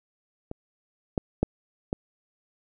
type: clicks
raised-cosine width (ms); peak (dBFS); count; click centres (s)
2; -21 / -11 / -8 / -13; 4; 0.514 / 1.178 / 1.43 / 1.929
effects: none